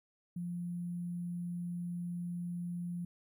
sine tone with sample-and-hold, 174.61 Hz, F3, in tune, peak -36 dBFS, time 0.36-3.05 s, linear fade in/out 5 ms, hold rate 11025 Hz, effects none

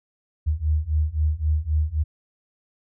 sine beating tone pair, 75 / 78.8 Hz, D2 / D#2, +37 / +23 cents, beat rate 3.8 Hz, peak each -23 / -22 dBFS, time 0.46-2.04 s, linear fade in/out 20 ms, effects none

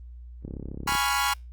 click train, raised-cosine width 3 ms, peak -23 dBFS, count 18, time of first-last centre 0.45-0.951 s, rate 33.9 Hz
sawtooth chord, C# dominant seventh, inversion second, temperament equal, 830.6 / 987.8 / 1108.7 / 1396.9 Hz, G#5 / B5 / C#6 / E#6, 0 / 0 / 0 / 0 cents, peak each -25 dBFS, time 0.87-1.34 s, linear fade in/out 10 ms
effects added 60 Hz sine -40 dBFS peak until 1.52 s + Opus 24 kbps

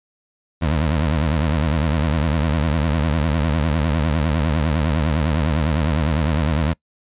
20% pulse tone with vibrato, 77.78 Hz, D#2, in tune, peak -12 dBFS, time 0.61-6.74 s, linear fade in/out 20 ms, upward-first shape triangle, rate 9.9 Hz, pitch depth 190 cents each way, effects noise-tail reverb RT60 0.1 s tail -24 dB re dry + resampled to 8000 Hz

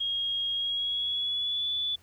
sine tone with pitch glide, 3268 to 3462 Hz, G#7 to A7, -29 to -29 cents, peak -27 dBFS, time 0-1.96 s, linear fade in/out 10 ms, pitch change +100 cents, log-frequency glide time 0.54-1.7 s, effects added 83 Hz sine -59 dBFS peak until 2.02 s + pink hiss -62 dBFS RMS until 2.02 s

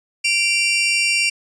sawtooth tone pair together, 2349 / 2763 Hz, D7 / F7, 0 / -19 cents, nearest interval minor third, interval 281 cents, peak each -15 dBFS, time 0.24-1.3 s, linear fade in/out 10 ms, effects resampled to 22050 Hz

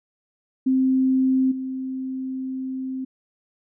sine tone with level steps, 261.6 Hz, C4, in tune, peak -16 / -26 dBFS, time 0.66-3.05 s, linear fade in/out 10 ms, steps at 1.51 s, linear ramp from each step 10 ms, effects none

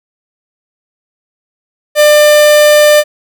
45% pulse tone, 597 Hz, D5, 28 cents sharp, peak -3 dBFS, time 1.95-3.04 s, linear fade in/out 50 ms, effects none

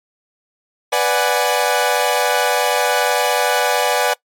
sawtooth chord, G# half-diminished seventh, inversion first, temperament equal, 493.9 / 587.3 / 740 / 830.6 Hz, B4 / D5 / F#5 / G#5, 0 / 0 / 0 / 0 cents, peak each -16 dBFS, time 0.92-4.14 s, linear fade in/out 10 ms, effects noise-tail reverb RT60 0.1 s tail -22 dB re dry + MP3 64 kbps

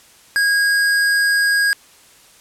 square tone, 1637 Hz, G#6, 25 cents flat, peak -14 dBFS, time 0.36-1.73 s, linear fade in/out 0 ms, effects white hiss -48 dBFS RMS until 2.4 s + low-pass 11000 Hz 12 dB/octave

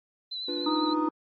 sine tone with vibrato, 3998 Hz, B7, 20 cents sharp, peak -32 dBFS, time 0.31-0.94 s, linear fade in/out 10 ms, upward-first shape triangle, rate 10 Hz, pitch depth 42 cents each way
triangle chord, B diminished, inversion first, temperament equal with one note detuned, 291 / 349.2 / 493.9 Hz, D4 / F4 / B4, -16 / 0 / 0 cents, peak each -32 / -32 / -35 dBFS, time 0.48-1.09 s, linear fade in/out 5 ms
harmonic tone, 310.5 Hz, D#4, 3 cents flat, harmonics 1 / 3 / 4, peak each -26 / -31 / -32 dBFS, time 0.66-1.09 s, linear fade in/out 5 ms
effects MP3 32 kbps

